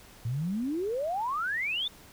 sine exponential sweep, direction up, 110 to 3638 Hz, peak -28 dBFS, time 0.25-1.88 s, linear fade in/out 5 ms, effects pink hiss -53 dBFS RMS until 2.12 s

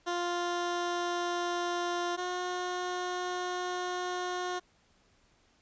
15% pulse tone pair in turn, 350 / 360.5 Hz, F4 / F#4, +4 / -45 cents, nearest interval minor second, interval 51 cents, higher second, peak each -24 / -26 dBFS, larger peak first, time 0.06-2.17 / 2.17-4.6 s, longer second, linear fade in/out 20 ms, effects pink hiss -67 dBFS RMS until 5.61 s + resampled to 16000 Hz

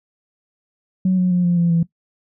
sine tone with pitch steps, 185.8 / 181.98 / 178.23 / 174.56 / 170.97 / 167.45 Hz, F#3 / F#3 / F3 / F3 / F3 / E3, +7 / -28 / +35 / -1 / -37 / +27 cents, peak -12 dBFS, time 1.05-1.83 s, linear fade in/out 5 ms, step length 130 ms, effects noise-tail reverb RT60 0.1 s tail -18 dB re dry + tanh soft clip ceiling -9 dBFS

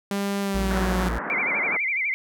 sawtooth tone with pitch glide, 199.5 to 185.07 Hz, G3 to F#3, +31 to +1 cents, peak -20 dBFS, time 0.11-1.09 s, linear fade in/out 2 ms, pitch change -130 cents, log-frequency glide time 0.41-0.93 s
45% pulse tone, 57.6 Hz, A#1, 20 cents flat, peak -25 dBFS, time 0.54-1.19 s, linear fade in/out 10 ms
white band-pass noise, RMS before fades -31 dBFS, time 0.7-1.77 s, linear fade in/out 5 ms, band 160 to 1800 Hz, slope 48 dB/octave
sine tone with vibrato, 2200 Hz, C#7, 14 cents flat, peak -22 dBFS, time 1.3-2.14 s, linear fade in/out 0 ms, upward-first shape sine, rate 12 Hz, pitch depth 140 cents each way
effects none

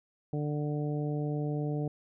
harmonic tone, 148.2 Hz, D3, 16 cents sharp, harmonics 1 / 2 / 3 / 4 / 5, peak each -31 / -36 / -38 / -43 / -45 dBFS, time 0.33-1.88 s, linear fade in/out 2 ms, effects none

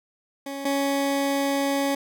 20% pulse tone pair in turn, 277.2 / 278.2 Hz, C#4 / C#4, 0 / +6 cents, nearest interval unison, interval 6 cents, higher second, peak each -26 / -17 dBFS, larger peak second, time 0.46-0.65 / 0.65-1.95 s, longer second, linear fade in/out 5 ms, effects none

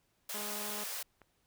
white high-pass noise, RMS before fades -40 dBFS, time 0.29-1.03 s, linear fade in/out 5 ms, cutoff 440 Hz, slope 96 dB/octave
10% pulse tone, 208.6 Hz, G#3, 8 cents sharp, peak -34 dBFS, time 0.34-0.84 s, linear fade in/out 5 ms
click, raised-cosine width 0.5 ms, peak -40 dBFS, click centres 1.217 s
effects pink hiss -75 dBFS RMS until 1.46 s

